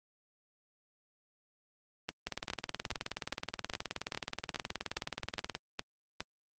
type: two click trains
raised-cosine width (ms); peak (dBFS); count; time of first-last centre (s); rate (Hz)
0.2; -17 / -17; 63 / 11; 2.27-5.55 / 2.09-6.205; 18.9 / 2.43
effects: high-pass 60 Hz 12 dB/octave + Opus 32 kbps